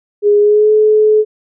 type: tone with pitch glide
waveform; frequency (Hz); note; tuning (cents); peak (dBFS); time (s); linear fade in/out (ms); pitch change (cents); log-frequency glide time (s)
sine; 412.8 to 428.6; G#4 to A4; -10 to -45; -6; 0.22-1.25; 50; +65; 0.39-0.71
effects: none